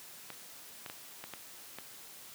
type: clicks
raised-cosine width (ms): 0.3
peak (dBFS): -26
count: 6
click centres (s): 0.303 / 0.862 / 0.899 / 1.24 / 1.337 / 1.786
effects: white hiss -51 dBFS RMS until 2.34 s + high-pass 100 Hz 12 dB/octave